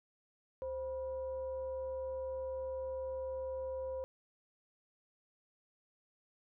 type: tone with frequency modulation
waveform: sine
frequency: 523.3 Hz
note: C5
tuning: in tune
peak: -37 dBFS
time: 0.62-4.04 s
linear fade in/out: 0 ms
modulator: 452 Hz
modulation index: 0.37
effects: none